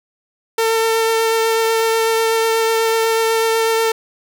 sawtooth tone with vibrato, 450.4 Hz, A4, 40 cents sharp, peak -10 dBFS, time 0.58-3.92 s, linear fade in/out 5 ms, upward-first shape sine, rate 8.1 Hz, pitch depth 11 cents each way, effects none

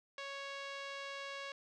5% pulse tone with low-pass filter, 554.4 Hz, C#5, in tune, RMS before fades -45 dBFS, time 0.18-1.52 s, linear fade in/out 2 ms, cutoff 3300 Hz, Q 0.59, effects none

